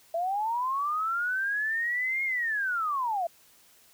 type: linear two-way sweep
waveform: sine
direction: up then down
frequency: 654 to 2159 to 654 Hz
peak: -26 dBFS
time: 0.14-3.27 s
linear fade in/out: 5 ms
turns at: 2.24 s
effects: white hiss -59 dBFS RMS until 3.93 s